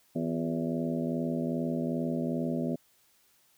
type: harmonic tone with a mistuned harmonic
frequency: 82.5 Hz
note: E2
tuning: 2 cents sharp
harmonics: 2 / 3 / 4 / 5 / 6 / 7 / 8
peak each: -34 / -31 / -38 / -40 / -44 / -39 / -41 dBFS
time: 0.15-2.76 s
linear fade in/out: 10 ms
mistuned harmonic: 4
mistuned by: +89 cents
effects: white hiss -66 dBFS RMS until 3.57 s